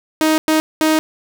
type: tone bursts at uneven times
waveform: sawtooth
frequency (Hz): 313.3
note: D#4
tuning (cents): +12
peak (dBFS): -8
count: 3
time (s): 0.21-0.38 / 0.48-0.6 / 0.81-0.99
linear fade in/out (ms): 0
effects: none